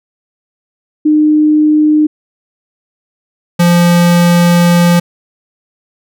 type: tone pair in turn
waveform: sine / square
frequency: 304.3 / 173.45 Hz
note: D#4 / F3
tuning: -38 / -12 cents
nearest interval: minor seventh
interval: 974 cents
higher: first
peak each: -5 / -6 dBFS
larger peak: first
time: 1.05-2.07 / 3.59-5 s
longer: second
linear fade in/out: 10 ms
effects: none

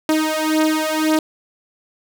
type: beating tone pair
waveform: sawtooth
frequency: 311.1 / 313 Hz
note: D#4 / D#4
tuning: 0 / +10 cents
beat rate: 1.9 Hz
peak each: -15 dBFS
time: 0.09-1.19 s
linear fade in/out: 2 ms
effects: none

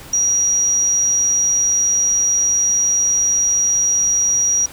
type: tone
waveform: sine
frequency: 5750 Hz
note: F8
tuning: 50 cents sharp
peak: -13 dBFS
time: 0.13-4.66 s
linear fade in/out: 5 ms
effects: pink hiss -38 dBFS RMS until 4.72 s

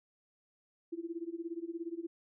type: tone with tremolo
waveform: sine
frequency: 336 Hz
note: E4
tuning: 33 cents sharp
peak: -34 dBFS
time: 0.92-2.07 s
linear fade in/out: 10 ms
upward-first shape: sine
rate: 17 Hz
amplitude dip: 90%
effects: none

